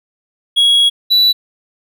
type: tone pair in turn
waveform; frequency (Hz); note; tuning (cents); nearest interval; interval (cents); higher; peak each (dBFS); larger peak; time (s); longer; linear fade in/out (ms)
triangle; 3322 / 3951; G#7 / B7; 0 / 0; minor third; 300; second; -6; neither; 0.56-0.9 / 1.1-1.33; first; 20
effects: none